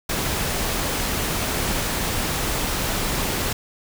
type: noise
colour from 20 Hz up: pink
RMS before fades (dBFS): -24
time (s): 0.09-3.53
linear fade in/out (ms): 5
effects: none